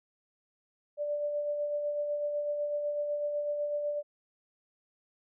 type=tone with tremolo; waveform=sine; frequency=587.3 Hz; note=D5; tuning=in tune; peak=-28 dBFS; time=0.97-4.03 s; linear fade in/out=50 ms; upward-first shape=sine; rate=8 Hz; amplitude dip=35%; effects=none